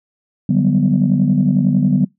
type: chord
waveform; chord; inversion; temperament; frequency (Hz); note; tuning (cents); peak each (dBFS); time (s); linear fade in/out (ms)
sine; G major seventh; second; equal; 146.83 / 185 / 196 / 246.9; D3 / F#3 / G3 / B3; 0 / 0 / 0 / 0; -16; 0.49-2.05; 5
effects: noise-tail reverb RT60 0.2 s tail -26 dB re dry + tanh soft clip ceiling -4 dBFS